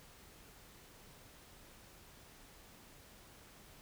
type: silence
effects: pink hiss -59 dBFS RMS until 3.81 s